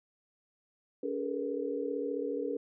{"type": "tone cluster", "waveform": "sine", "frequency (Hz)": [283.5, 408, 443.1, 481.7], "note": ["C#4", "G#4", "A4", "B4"], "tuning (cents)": [39, -31, 12, -43], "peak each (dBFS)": [-37, -38, -38, -36], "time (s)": [1.03, 2.57], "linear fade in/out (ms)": 5, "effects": []}